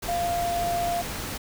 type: tone in noise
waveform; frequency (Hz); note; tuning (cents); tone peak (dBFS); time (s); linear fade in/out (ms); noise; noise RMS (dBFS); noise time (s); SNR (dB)
sine; 694; F5; -11; -24; 0.08-1.02; 10; pink; -33; 0.02-1.38; +6
effects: none